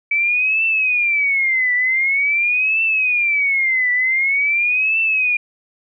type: tone with vibrato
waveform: sine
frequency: 2293 Hz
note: D7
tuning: 42 cents flat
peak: -14 dBFS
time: 0.11-5.37 s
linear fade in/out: 5 ms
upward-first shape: triangle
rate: 0.46 Hz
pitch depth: 270 cents each way
effects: none